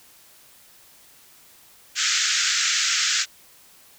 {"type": "band-pass noise", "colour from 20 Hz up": "white", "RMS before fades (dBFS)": -22, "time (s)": [1.95, 3.26], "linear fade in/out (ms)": 50, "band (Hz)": [1300, 7400], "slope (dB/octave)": 96, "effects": ["white hiss -52 dBFS RMS until 3.98 s"]}